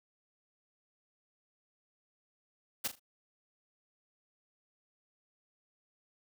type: noise with echo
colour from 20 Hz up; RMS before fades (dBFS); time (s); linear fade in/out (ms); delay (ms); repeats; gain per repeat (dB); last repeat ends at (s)
white; -33; 2.84-2.88; 10; 39; 3; -11; 2.997
effects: none